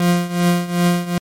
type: tone with tremolo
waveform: 40% pulse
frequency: 175.1 Hz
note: F3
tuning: 5 cents sharp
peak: -10 dBFS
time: 0-1.18 s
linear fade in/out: 2 ms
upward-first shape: triangle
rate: 2.6 Hz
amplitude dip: 85%
effects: MP3 64 kbps